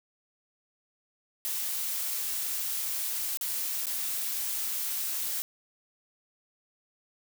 blue noise with dropouts, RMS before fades -32 dBFS, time 1.45-5.42 s, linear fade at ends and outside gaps 0 ms, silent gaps 3.372-3.411 / 3.857-3.868 s, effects none

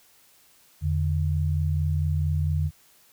sine tone pair together, 84.4 / 148.82 Hz, E2 / D3, +41 / +23 cents, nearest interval minor seventh, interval 982 cents, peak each -23 / -26 dBFS, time 0.81-2.71 s, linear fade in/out 50 ms, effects white hiss -58 dBFS RMS until 3.12 s

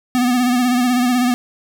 square tone with vibrato, 247.6 Hz, B3, 5 cents sharp, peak -14 dBFS, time 0.15-1.34 s, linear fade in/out 0 ms, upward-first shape sine, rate 16 Hz, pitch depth 47 cents each way, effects none

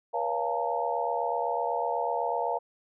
sine tone cluster, 481.9 / 561 / 692 / 848 / 916 Hz, B4 / C#5 / F5 / G#5 / A#5, -43 / +21 / -16 / +36 / -31 cents, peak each -33 / -35 / -31 / -34 / -32 dBFS, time 0.13-2.59 s, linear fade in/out 20 ms, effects none

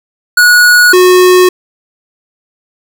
square tone pair in turn, 1459 / 364.8 Hz, F#6 / F#4, -25 / -24 cents, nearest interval 2 octaves, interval 2399 cents, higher first, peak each -3 dBFS, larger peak neither, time 0.37-0.93 / 0.93-1.49 s, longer neither, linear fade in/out 5 ms, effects none

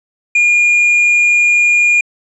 triangle tone, 2424 Hz, D#7, 46 cents flat, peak -6 dBFS, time 0.35-2.01 s, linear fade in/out 5 ms, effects resampled to 22050 Hz

